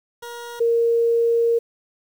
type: tone pair in turn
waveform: 20% pulse / sine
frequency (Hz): 474.6 / 465.1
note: A#4 / A#4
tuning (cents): +31 / -4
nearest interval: unison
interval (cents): 35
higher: first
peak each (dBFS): -27 / -15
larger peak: second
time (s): 0.22-0.6 / 0.6-1.59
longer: second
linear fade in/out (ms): 10
effects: 8-bit